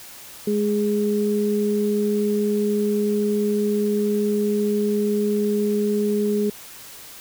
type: tone pair together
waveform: sine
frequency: 208.9 / 415 Hz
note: G#3 / G#4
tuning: +10 / -1 cents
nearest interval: octave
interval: 1189 cents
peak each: -21 dBFS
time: 0.47-6.5 s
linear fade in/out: 5 ms
effects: white hiss -41 dBFS RMS until 7.2 s